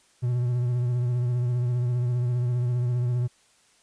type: tone with vibrato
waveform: triangle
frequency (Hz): 122.5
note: B2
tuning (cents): -14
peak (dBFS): -20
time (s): 0.22-3.28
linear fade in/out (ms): 20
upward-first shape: triangle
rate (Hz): 15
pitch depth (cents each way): 43
effects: white hiss -61 dBFS RMS until 3.82 s + resampled to 22050 Hz